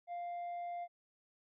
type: tone with tanh clipping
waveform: sine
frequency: 698.5 Hz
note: F5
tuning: in tune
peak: -40 dBFS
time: 0.07-0.88 s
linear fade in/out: 50 ms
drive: 3 dB
effects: none